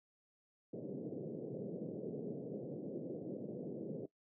white band-pass noise, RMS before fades -44 dBFS, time 0.73-4.06 s, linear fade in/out 5 ms, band 130 to 520 Hz, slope 48 dB/octave, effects noise-tail reverb RT60 0.1 s tail -18 dB re dry

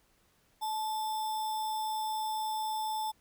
sine tone with sample-and-hold, 868 Hz, A5, 24 cents flat, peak -31 dBFS, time 0.61-3.12 s, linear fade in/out 20 ms, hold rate 4410 Hz, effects pink hiss -69 dBFS RMS until 3.2 s

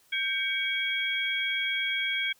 sine tone cluster, 1573 / 2254 / 3285 Hz, G6 / C#7 / G#7, +6 / +28 / -20 cents, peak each -33 / -29 / -31 dBFS, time 0.12-2.33 s, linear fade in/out 10 ms, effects white hiss -63 dBFS RMS until 2.39 s

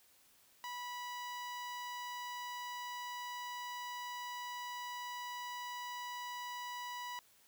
sawtooth tone with notch filter, 980 Hz, B5, 14 cents flat, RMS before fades -44 dBFS, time 0.64-7.19 s, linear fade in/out 0 ms, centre 9700 Hz, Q 1.5, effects white hiss -67 dBFS RMS until 7.47 s

